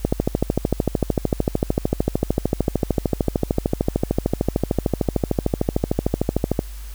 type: click train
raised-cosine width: 2 ms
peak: -4 dBFS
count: 88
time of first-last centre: 0.05-6.591 s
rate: 13.3 Hz
effects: added 50 Hz sine -31 dBFS peak until 6.94 s + white hiss -45 dBFS RMS until 6.94 s